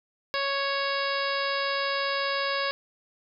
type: harmonic tone with a mistuned harmonic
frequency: 554.4 Hz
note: C#5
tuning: in tune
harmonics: 1 / 2 / 3 / 4 / 5 / 6 / 7 / 8 / 9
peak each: -31 / -31 / -32 / -36 / -37 / -40 / -37 / -38 / -37 dBFS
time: 0.34-2.71 s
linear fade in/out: 0 ms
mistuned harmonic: 8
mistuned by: +16 cents
effects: none